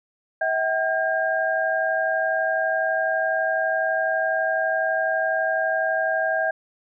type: tone cluster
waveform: sine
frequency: 647 / 759 / 1611 Hz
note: E5 / F#5 / G6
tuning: -32 / +44 / +47 cents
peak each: -23 / -27 / -24 dBFS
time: 0.41-6.51 s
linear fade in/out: 5 ms
effects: none